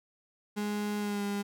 35% pulse tone with pitch glide, 207.7 to 202.4 Hz, G#3 to G#3, 0 to -44 cents, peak -29 dBFS, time 0.56-1.43 s, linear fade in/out 20 ms, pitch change -44 cents, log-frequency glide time 0.99-1.23 s, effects none

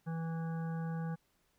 harmonic tone, 164 Hz, E3, 9 cents flat, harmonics 1 / 3 / 5 / 7 / 9 / 10, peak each -35 / -49 / -49 / -55 / -55 / -57 dBFS, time 0.06-1.16 s, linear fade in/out 20 ms, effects pink hiss -75 dBFS RMS until 1.58 s

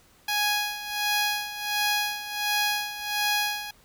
10% pulse tone with tremolo, 830.6 Hz, G#5, in tune, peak -14 dBFS, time 0.28-3.71 s, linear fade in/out 5 ms, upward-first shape sine, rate 1.4 Hz, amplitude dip 75%, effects pink hiss -58 dBFS RMS until 3.84 s

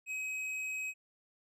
sine tone with hard clipping, 2538 Hz, D#7, 34 cents sharp, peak -37 dBFS, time 0.06-0.94 s, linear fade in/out 50 ms, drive 7 dB, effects none

